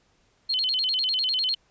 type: tone with vibrato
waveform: sine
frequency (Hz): 3589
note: A7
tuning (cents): +34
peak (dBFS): -22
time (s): 0.49-1.55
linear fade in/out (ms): 10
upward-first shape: square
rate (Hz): 10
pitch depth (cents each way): 290
effects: pink hiss -65 dBFS RMS until 1.7 s + resampled to 16000 Hz